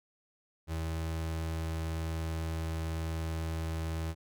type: tone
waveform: 35% pulse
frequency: 81 Hz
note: E2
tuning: 30 cents flat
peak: -31 dBFS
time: 0.67-4.15 s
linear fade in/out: 50 ms
effects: none